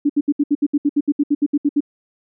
sine tone bursts, 290 Hz, D4, 22 cents flat, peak -12 dBFS, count 16, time 0.05-1.806 s, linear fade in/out 10 ms, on 46 ms, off 68 ms, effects none

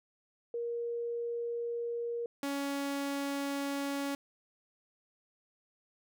sine / sawtooth tone pair in turn, 471.1 / 280.1 Hz, A#4 / C#4, +18 / +18 cents, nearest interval major sixth, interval 900 cents, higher first, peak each -33 / -29 dBFS, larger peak second, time 0.54-2.26 / 2.43-4.15 s, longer neither, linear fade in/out 2 ms, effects none

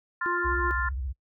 sine chord, F major, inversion second, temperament equal, 1046.5 / 1396.9 / 1760 Hz, C6 / F6 / A6, 0 / 0 / 0 cents, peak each -32 / -30 / -31 dBFS, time 0.21-0.89 s, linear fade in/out 5 ms
harmonic tone, 350.8 Hz, F4, 8 cents sharp, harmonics 1 / 3 / 4, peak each -31 / -34 / -39 dBFS, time 0.26-0.71 s, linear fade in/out 0 ms
sine tone with vibrato, 65.5 Hz, C2, 2 cents sharp, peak -29 dBFS, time 0.44-1.13 s, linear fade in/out 20 ms, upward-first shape triangle, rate 15 Hz, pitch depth 250 cents each way
effects noise-tail reverb RT60 0.1 s tail -21 dB re dry

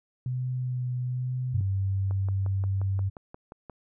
sine tone with vibrato, 125.9 Hz, B2, 34 cents sharp, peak -27 dBFS, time 0.26-1.61 s, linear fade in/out 2 ms, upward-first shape sine, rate 1.1 Hz, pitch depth 16 cents each way
sine tone, 97 Hz, G2, 18 cents flat, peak -24 dBFS, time 1.53-3.1 s, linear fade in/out 20 ms
click train, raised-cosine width 1 ms, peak -28 dBFS, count 10, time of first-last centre 2.11-3.697 s, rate 5.67 Hz
effects none

